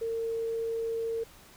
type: tone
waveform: sine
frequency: 455.6 Hz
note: A#4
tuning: 40 cents flat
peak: -29 dBFS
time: 0.01-1.24 s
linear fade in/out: 10 ms
effects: pink hiss -54 dBFS RMS until 1.56 s